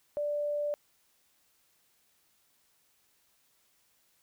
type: tone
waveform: sine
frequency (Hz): 587.3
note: D5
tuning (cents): 0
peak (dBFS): -29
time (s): 0.17-0.74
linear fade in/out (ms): 0
effects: white hiss -70 dBFS RMS until 4.22 s